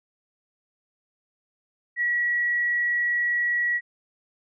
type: tone with frequency modulation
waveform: sine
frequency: 1925 Hz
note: B6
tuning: 45 cents flat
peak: -21 dBFS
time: 1.96-3.81 s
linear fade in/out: 50 ms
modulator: 44.9 Hz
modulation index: 0.24
effects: none